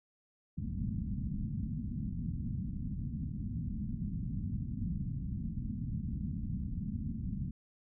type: low-pass noise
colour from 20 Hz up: white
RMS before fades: -37 dBFS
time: 0.57-7.51 s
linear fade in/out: 5 ms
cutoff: 230 Hz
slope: 48 dB/octave
effects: none

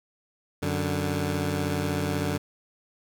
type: tone pair together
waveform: 15% pulse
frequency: 92.5 / 146.83 Hz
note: F#2 / D3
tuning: 0 / 0 cents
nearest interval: minor sixth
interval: 800 cents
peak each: -22 dBFS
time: 0.62-2.38 s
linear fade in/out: 10 ms
effects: none

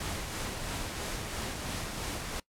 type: noise with tremolo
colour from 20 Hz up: pink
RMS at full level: -35 dBFS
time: 0-2.4 s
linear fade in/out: 5 ms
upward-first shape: sine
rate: 3 Hz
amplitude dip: 30%
effects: noise-tail reverb RT60 0.1 s tail -22 dB re dry + low-pass 11000 Hz 12 dB/octave

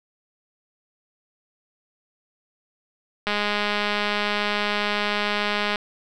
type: click train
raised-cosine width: 0.3 ms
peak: -8 dBFS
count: 516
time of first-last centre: 3.27-5.758 s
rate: 207 Hz
effects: none

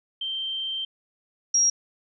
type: tone pair in turn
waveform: sine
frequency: 3136 / 5638 Hz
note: G7 / F8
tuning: 0 / +16 cents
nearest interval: minor seventh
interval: 1016 cents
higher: second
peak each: -27 / -17 dBFS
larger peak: second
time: 0.21-0.85 / 1.54-1.7 s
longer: first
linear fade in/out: 5 ms
effects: none

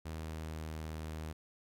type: tone with pitch glide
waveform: sawtooth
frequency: 79.4 to 78.53 Hz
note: D#2 to D#2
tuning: +36 to +17 cents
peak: -36 dBFS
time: 0.05-1.33 s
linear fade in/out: 10 ms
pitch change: -19 cents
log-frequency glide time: 0.15-0.82 s
effects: AAC 64 kbps

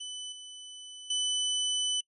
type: tone with level steps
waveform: sawtooth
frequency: 3000 Hz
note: F#7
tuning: 23 cents sharp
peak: -34 / -40 / -24 dBFS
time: 0-2.01 s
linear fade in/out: 10 ms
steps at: 0.32 / 1.1 s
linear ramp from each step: 5 ms
effects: noise-tail reverb RT60 0.1 s tail -24 dB re dry + resampled to 24000 Hz

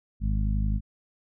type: harmonic tone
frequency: 51.7 Hz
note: G#1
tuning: 7 cents flat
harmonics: 1 / 2 / 3 / 4 / 5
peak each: -24 / -30 / -35 / -33 / -44 dBFS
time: 0.2-0.81 s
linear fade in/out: 50 ms
effects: none

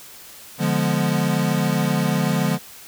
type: chord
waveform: square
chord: D diminished seventh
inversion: none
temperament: equal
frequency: 146.83 / 174.61 / 207.7 / 246.9 Hz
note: D3 / F3 / Ab3 / Cb4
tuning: 0 / 0 / 0 / 0 cents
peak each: -24 / -23 / -25 / -27 dBFS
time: 0.58-2.59 s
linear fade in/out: 50 ms
effects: white hiss -42 dBFS RMS until 2.87 s

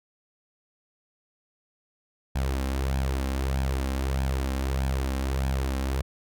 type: tone with flanger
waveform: sawtooth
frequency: 66.6 Hz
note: C2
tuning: 31 cents sharp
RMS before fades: -27 dBFS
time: 2.35-6.02 s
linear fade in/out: 10 ms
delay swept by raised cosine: 1.2 to 3.8 ms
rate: 1.6 Hz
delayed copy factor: +0.55
effects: none

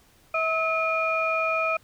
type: tone cluster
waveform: sine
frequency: 648 / 1289 / 2432 Hz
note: E5 / E6 / D#7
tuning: -30 / -39 / -40 cents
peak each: -26 dBFS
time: 0.34-1.77 s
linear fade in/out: 5 ms
effects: tanh soft clip ceiling -13 dBFS + pink hiss -59 dBFS RMS until 1.83 s

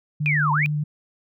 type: tone with vibrato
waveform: sine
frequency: 149.5 Hz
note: D3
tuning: 31 cents sharp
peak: -21 dBFS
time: 0.2-0.84 s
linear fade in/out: 10 ms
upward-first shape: square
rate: 8.2 Hz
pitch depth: 8 cents each way
type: linear two-way sweep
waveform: sine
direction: down then up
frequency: 2521 to 866 to 2521 Hz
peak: -19 dBFS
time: 0.26-0.66 s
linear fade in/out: 0 ms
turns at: 0.52 s
effects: none

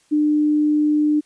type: tone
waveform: sine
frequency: 300 Hz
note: D4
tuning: 37 cents sharp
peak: -14 dBFS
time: 0.11-1.21 s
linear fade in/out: 20 ms
effects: white hiss -59 dBFS RMS until 1.25 s + resampled to 22050 Hz

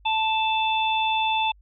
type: harmonic tone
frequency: 880 Hz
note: A5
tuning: in tune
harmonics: 1 / 3 / 4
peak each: -22 / -27 / -28 dBFS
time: 0.05-1.52 s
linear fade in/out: 10 ms
effects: added 50 Hz sine -51 dBFS peak until 1.61 s

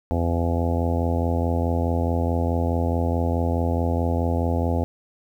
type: harmonic tone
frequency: 84.7 Hz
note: E2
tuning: 48 cents sharp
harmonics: 1 / 2 / 3 / 4 / 5 / 6 / 7 / 8 / 9 / 10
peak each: -22 / -31 / -27 / -33 / -34 / -30 / -36 / -32 / -36 / -35 dBFS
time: 0.11-4.84 s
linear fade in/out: 0 ms
effects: 9-bit

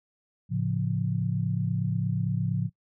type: chord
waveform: sine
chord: A augmented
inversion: none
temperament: equal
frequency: 110 / 138.59 / 174.61 Hz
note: A2 / C#3 / E#3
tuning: 0 / 0 / 0 cents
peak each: -29 dBFS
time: 0.49-2.7 s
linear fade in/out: 50 ms
effects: noise-tail reverb RT60 0.1 s tail -22 dB re dry

